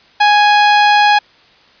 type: tone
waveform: sawtooth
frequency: 830.6 Hz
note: G#5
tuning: in tune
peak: -3 dBFS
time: 0.2-1.19 s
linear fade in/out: 10 ms
effects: white hiss -47 dBFS RMS until 1.8 s + resampled to 11025 Hz